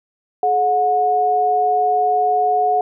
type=tone pair together; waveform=sine; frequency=426.9 / 727 Hz; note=G#4 / F#5; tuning=+48 / -31 cents; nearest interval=major sixth; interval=921 cents; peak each=-21 / -14 dBFS; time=0.43-2.81 s; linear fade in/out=2 ms; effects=none